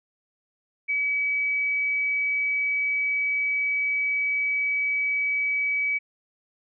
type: tone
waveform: sine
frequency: 2281 Hz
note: C#7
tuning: 49 cents sharp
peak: -22 dBFS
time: 0.88-5.99 s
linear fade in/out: 20 ms
effects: none

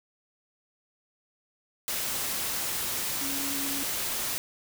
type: tone in noise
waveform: sine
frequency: 277.2 Hz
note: C#4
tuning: in tune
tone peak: -36 dBFS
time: 3.21-3.83 s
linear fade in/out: 0 ms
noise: white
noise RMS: -31 dBFS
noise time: 1.88-4.38 s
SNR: -8 dB
effects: none

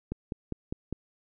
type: click train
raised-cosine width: 3 ms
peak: -19 dBFS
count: 5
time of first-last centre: 0.12-0.926 s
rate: 4.96 Hz
effects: none

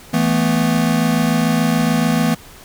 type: chord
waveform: square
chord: E suspended fourth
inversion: none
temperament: equal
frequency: 164.81 / 220 / 246.9 Hz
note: E3 / A3 / B3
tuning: 0 / 0 / 0 cents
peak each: -19 dBFS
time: 0.13-2.35 s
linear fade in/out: 10 ms
effects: pink hiss -41 dBFS RMS until 2.64 s

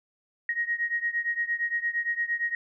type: beating tone pair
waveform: sine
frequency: 1877 / 1885.7 Hz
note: A#6 / A#6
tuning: +11 / +19 cents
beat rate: 8.7 Hz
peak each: -28 / -30 dBFS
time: 0.49-2.55 s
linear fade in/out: 2 ms
effects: none

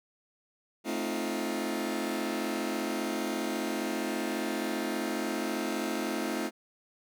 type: chord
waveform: sawtooth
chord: F dominant seventh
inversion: first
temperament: just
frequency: 218.3 / 261.9 / 314.3 / 349.2 Hz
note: A3 / C4 / Eb4 / F4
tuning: -13 / +2 / +18 / 0 cents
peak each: -32 dBFS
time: 0.84-6.51 s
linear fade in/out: 50 ms
effects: none

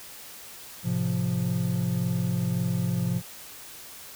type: chord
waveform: triangle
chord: F major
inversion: first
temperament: just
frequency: 109.13 / 130.96 / 174.61 Hz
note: A2 / C3 / F3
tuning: -14 / +2 / 0 cents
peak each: -28 / -27 / -25 dBFS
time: 0.83-3.22 s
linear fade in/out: 50 ms
effects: white hiss -44 dBFS RMS until 4.15 s

